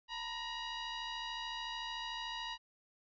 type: tone with frequency modulation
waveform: sine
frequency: 987.8 Hz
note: B5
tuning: in tune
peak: -39 dBFS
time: 0.08-2.58 s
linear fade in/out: 50 ms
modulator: 951 Hz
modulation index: 3.6
effects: none